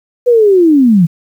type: linear sweep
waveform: sine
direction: down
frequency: 500 to 155.56 Hz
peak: -4 dBFS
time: 0.26-1.07 s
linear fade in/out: 20 ms
effects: 7-bit